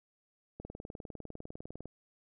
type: click train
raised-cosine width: 2 ms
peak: -30 dBFS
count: 26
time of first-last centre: 0.6-1.856 s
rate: 19.9 Hz
effects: none